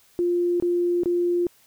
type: tone bursts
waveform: sine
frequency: 350 Hz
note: F4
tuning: 4 cents sharp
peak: -19 dBFS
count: 3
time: 0.19-1.468 s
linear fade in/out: 0 ms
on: 410 ms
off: 24 ms
effects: white hiss -58 dBFS RMS until 1.66 s